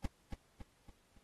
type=noise with echo; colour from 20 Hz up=brown; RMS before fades=-33 dBFS; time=0.04-0.06 s; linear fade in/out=5 ms; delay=280 ms; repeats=4; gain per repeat=-6 dB; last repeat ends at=1.18 s; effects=pink hiss -72 dBFS RMS until 1.23 s + AAC 32 kbps